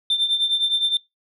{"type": "tone with tremolo", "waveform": "sine", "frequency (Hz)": 3573, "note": "A7", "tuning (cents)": 26, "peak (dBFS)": -13, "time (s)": [0.1, 0.97], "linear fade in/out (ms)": 2, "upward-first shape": "triangle", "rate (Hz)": 9.7, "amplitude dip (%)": 85, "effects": ["noise-tail reverb RT60 0.2 s tail -23 dB re dry", "tanh soft clip ceiling -14 dBFS"]}